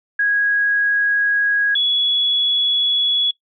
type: tone pair in turn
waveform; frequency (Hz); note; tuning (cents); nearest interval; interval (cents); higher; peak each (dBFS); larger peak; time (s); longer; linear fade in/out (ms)
sine; 1652 / 3383; G#6 / G#7; -10 / +31; octave; 1241; second; -14; neither; 0.19-1.75 / 1.75-3.31; neither; 5
effects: noise-tail reverb RT60 0.1 s tail -19 dB re dry